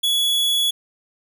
45% pulse tone, 3384 Hz, G#7, 32 cents sharp, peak -17 dBFS, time 0.03-0.71 s, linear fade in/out 10 ms, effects none

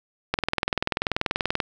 click train, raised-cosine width 0.3 ms, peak -6 dBFS, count 27, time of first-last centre 0.34-1.602 s, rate 20.6 Hz, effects none

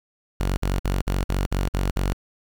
sawtooth tone bursts, 46.96 Hz, F#1, 26 cents sharp, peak -17 dBFS, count 8, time 0.4-2.131 s, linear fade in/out 0 ms, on 170 ms, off 53 ms, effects 8-bit

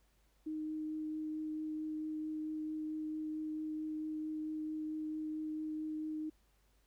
sine tone with vibrato, 310 Hz, D#4, 6 cents flat, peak -37 dBFS, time 0.46-6.3 s, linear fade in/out 10 ms, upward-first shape triangle, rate 4.5 Hz, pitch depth 9 cents each way, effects added 50 Hz sine -70 dBFS peak until 6.86 s + pink hiss -75 dBFS RMS until 6.86 s

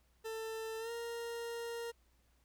40% pulse tone with pitch glide, 445 to 466.9 Hz, A4 to A#4, +20 to +3 cents, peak -39 dBFS, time 0.24-1.92 s, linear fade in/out 20 ms, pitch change +83 cents, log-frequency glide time 0.79-0.91 s, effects added 60 Hz sine -70 dBFS peak until 2.44 s + pink hiss -75 dBFS RMS until 2.44 s

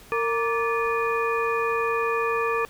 sine tone cluster, 459.6 / 936 / 1166 / 1738 / 2451 Hz, A#4 / A#5 / D6 / A6 / D#7, -25 / +7 / -13 / -22 / -27 cents, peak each -25 / -34 / -26 / -32 / -31 dBFS, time 0.12-2.65 s, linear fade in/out 0 ms, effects pink hiss -49 dBFS RMS until 2.69 s

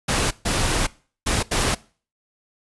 pink noise bursts at uneven times, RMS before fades -21 dBFS, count 4, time 0.08-0.31 / 0.45-0.87 / 1.26-1.43 / 1.51-1.75 s, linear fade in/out 10 ms, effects noise-tail reverb RT60 0.4 s tail -21 dB re dry + resampled to 24000 Hz

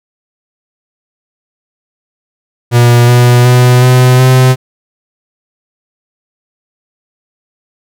45% pulse tone with pitch steps, 120.2 / 122.3 / 124.44 / 126.61 / 128.83 Hz, B2 / B2 / B2 / B2 / C3, -46 / -16 / +14 / +43 / -26 cents, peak -3 dBFS, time 2.71-4.56 s, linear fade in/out 50 ms, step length 370 ms, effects none

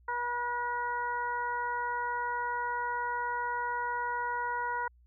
harmonic tone with a mistuned harmonic, 483.9 Hz, B4, 35 cents flat, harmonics 1 / 2 / 3 / 4, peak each -42 / -32 / -36 / -43 dBFS, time 0.08-4.88 s, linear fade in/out 5 ms, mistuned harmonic 4, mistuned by -19 cents, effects added 60 Hz sine -58 dBFS peak until 5.06 s

